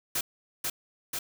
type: noise with echo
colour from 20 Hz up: white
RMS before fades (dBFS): -29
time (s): 0.15-0.21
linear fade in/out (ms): 5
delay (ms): 490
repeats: 2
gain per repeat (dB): -2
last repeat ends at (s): 1.19
effects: none